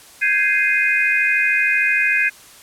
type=chord; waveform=sine; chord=Ab major seventh; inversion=third; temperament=equal; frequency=1568 / 1661.2 / 2093 / 2489 Hz; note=G6 / Ab6 / C7 / Eb7; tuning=0 / 0 / 0 / 0 cents; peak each=-23 / -20 / -20 / -18 dBFS; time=0.21-2.3 s; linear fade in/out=20 ms; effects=white hiss -44 dBFS RMS until 2.62 s + low-pass 12000 Hz 12 dB/octave